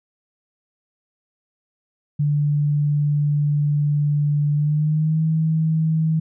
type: tone with pitch glide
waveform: sine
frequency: 146.83 to 159.2 Hz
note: D3 to D#3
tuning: 0 to +40 cents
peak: -16 dBFS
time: 2.19-6.2 s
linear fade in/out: 10 ms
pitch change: +140 cents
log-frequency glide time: 4.53-5.22 s
effects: none